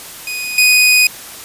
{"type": "tone with level steps", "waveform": "sawtooth", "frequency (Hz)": 2489, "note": "D#7", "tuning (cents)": 0, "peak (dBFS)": [-17, -4], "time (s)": [0.27, 1.07], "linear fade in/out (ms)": 2, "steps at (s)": 0.58, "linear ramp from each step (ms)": 2, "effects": ["white hiss -32 dBFS RMS until 1.44 s", "resampled to 32000 Hz"]}